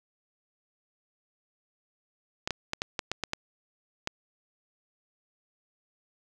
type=clicks; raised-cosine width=0.2 ms; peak=-12 dBFS; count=9; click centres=2.475 / 2.507 / 2.734 / 2.819 / 2.992 / 3.116 / 3.237 / 3.334 / 4.074 s; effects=none